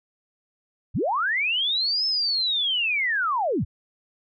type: linear two-way sweep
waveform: sine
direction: up then down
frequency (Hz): 51.1 to 5274 to 51.1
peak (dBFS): -21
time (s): 0.94-3.65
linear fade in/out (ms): 20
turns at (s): 2.06
effects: none